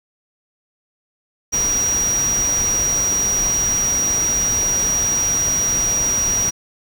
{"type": "tone in noise", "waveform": "sine", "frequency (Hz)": 5750, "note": "F8", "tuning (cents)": 50, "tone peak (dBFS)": -16, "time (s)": [1.52, 6.51], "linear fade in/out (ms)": 20, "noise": "pink", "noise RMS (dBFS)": -27, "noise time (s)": [1.52, 6.51], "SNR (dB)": 8, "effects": []}